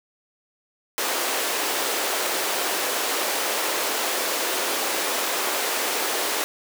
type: high-pass noise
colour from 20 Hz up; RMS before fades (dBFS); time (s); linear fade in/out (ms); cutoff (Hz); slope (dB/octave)
pink; -25; 0.98-6.44; 0; 360; 24
effects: none